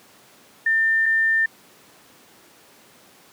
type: tone pair in turn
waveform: sine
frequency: 1800 / 1800 Hz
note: A6 / A6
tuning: +39 / +39 cents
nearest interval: unison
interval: 0 cents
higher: neither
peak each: -16 dBFS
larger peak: neither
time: 0.66-1.06 / 1.06-1.46 s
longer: neither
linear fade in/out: 5 ms
effects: pink hiss -51 dBFS RMS until 3.32 s + high-pass 200 Hz 12 dB/octave